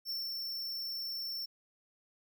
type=tone with ADSR envelope; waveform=square; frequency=5410 Hz; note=E8; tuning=44 cents sharp; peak=-35 dBFS; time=0.05-1.46 s; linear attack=48 ms; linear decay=190 ms; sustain=-2 dB; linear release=12 ms; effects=none